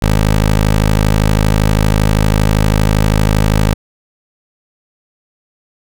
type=tone; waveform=15% pulse; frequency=52.6 Hz; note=G#1; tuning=23 cents sharp; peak=-3 dBFS; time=0.02-3.74 s; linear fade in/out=5 ms; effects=none